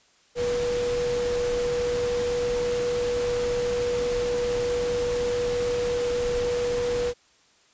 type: tone in noise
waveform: sine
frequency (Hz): 485.2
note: B4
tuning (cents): -31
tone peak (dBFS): -23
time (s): 0.35-7.14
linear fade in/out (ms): 50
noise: pink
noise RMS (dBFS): -34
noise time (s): 0.35-7.14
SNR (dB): +8
effects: white hiss -60 dBFS RMS until 7.73 s + resampled to 16000 Hz